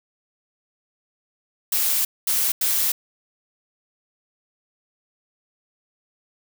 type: noise bursts at uneven times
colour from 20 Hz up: blue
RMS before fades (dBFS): -21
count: 3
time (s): 1.72-2.05 / 2.27-2.52 / 2.61-2.92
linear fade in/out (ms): 5
effects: none